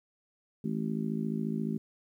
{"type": "harmonic tone", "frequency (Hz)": 54.3, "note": "A1", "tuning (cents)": -22, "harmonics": [3, 4, 5, 6, 7], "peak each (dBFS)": [-35, -32, -39, -44, -41], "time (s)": [0.64, 1.78], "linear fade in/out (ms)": 5, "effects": ["11-bit"]}